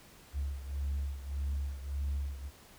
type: beating tone pair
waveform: sine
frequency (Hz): 69.5 / 71.2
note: C#2 / C#2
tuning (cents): +5 / +47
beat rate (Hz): 1.7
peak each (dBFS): -33 / -37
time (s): 0.33-2.51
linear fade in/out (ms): 50
effects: tanh soft clip ceiling -28 dBFS + pink hiss -57 dBFS RMS until 2.78 s